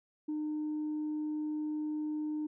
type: tone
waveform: sine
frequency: 304.2 Hz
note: D#4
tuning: 39 cents flat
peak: -31 dBFS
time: 0.28-2.47 s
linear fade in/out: 10 ms
effects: tanh soft clip ceiling -30 dBFS